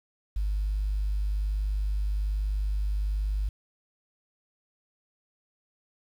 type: tone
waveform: sine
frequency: 50.6 Hz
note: G#1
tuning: 44 cents flat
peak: -24 dBFS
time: 0.36-3.49 s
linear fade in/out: 5 ms
effects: tanh soft clip ceiling -21 dBFS + 9-bit